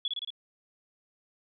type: tone with echo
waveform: sine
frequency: 3387 Hz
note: G#7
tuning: 33 cents sharp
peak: -27 dBFS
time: 0.05-0.08 s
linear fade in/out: 2 ms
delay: 56 ms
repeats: 4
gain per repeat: -2 dB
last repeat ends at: 0.304 s
effects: none